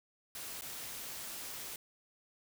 white noise with dropouts, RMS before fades -44 dBFS, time 0.35-1.76 s, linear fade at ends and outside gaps 2 ms, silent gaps 0.611-0.62 s, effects none

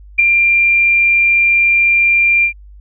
sine tone with ADSR envelope, 2382 Hz, D7, 24 cents sharp, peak -3 dBFS, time 0.18-2.53 s, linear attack 17 ms, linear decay 4 ms, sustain -5 dB, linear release 91 ms, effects added 50 Hz sine -35 dBFS peak until 2.8 s

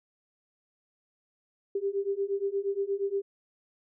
sine beating tone pair, 392 / 400.5 Hz, G4 / G4, 0 / +37 cents, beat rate 8.5 Hz, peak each -31 / -30 dBFS, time 1.75-3.22 s, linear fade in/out 5 ms, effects none

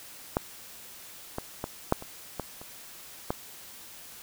clicks, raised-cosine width 1 ms, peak -10 / -17 / -17 / -7 / -26 / -17 / -29 / -13 dBFS, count 8, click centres 0.369 / 1.384 / 1.641 / 1.924 / 2.024 / 2.397 / 2.615 / 3.305 s, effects white hiss -47 dBFS RMS until 4.22 s

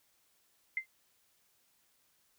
sine tone with exponential decay, 2082 Hz, C7, 9 cents flat, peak -27 dBFS, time 0.77-0.86 s, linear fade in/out 2 ms, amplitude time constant 19 ms, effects white hiss -72 dBFS RMS until 2.38 s

